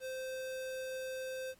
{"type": "tone", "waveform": "square", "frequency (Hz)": 520, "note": "C5", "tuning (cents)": -11, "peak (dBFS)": -39, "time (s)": [0, 1.55], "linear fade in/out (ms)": 50, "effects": ["pink hiss -66 dBFS RMS until 1.59 s", "MP3 64 kbps"]}